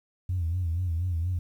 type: tone with vibrato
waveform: sine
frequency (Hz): 86.6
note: F2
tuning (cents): -14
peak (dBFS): -24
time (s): 0.29-1.39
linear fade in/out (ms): 5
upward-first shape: sine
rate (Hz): 4.2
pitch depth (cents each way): 110
effects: tanh soft clip ceiling -21 dBFS + 10-bit